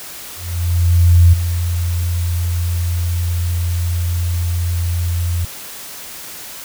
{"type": "tone with ADSR envelope", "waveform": "sine", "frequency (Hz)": 86.3, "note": "F2", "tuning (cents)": -20, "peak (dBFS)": -4, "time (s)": [0.36, 5.45], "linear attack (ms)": 970, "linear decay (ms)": 8, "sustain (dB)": -11, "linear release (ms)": 4, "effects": ["white hiss -32 dBFS RMS until 6.64 s"]}